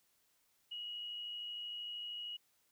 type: tone with amplitude modulation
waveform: sine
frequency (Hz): 2900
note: F#7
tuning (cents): -35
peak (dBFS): -40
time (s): 0.71-2.37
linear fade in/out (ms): 10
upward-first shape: sine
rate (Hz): 113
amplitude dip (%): 30
effects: white hiss -75 dBFS RMS until 2.71 s